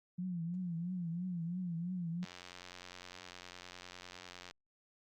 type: tone with vibrato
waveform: sine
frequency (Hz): 174.61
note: F3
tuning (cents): 0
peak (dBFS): -36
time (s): 0.18-2.25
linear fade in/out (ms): 10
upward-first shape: triangle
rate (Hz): 3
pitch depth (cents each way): 120
type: click train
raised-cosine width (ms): 0.2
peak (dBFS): -31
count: 206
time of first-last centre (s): 2.23-4.51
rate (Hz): 89.9
effects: Opus 48 kbps